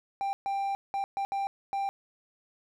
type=tone bursts at uneven times; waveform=triangle; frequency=790 Hz; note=G5; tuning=13 cents sharp; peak=-26 dBFS; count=6; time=0.21-0.33 / 0.46-0.75 / 0.94-1.04 / 1.17-1.25 / 1.32-1.47 / 1.73-1.89 s; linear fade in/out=0 ms; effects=none